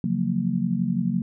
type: chord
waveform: sine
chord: Gb major seventh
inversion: second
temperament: just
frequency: 138.75 / 173.43 / 185 / 231.2 Hz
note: Db3 / F3 / Gb3 / Bb3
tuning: +2 / -12 / 0 / -14 cents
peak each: -30 / -28 / -25 / -26 dBFS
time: 0.04-1.22 s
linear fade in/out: 2 ms
effects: none